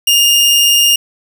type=tone; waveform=sawtooth; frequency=2826 Hz; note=F7; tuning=20 cents sharp; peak=-4 dBFS; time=0.07-0.96 s; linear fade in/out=5 ms; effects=none